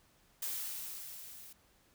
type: noise with level ramp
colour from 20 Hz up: blue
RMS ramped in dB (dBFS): -37 to -53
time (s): 0.42-1.53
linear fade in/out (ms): 5
effects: pink hiss -68 dBFS RMS until 1.94 s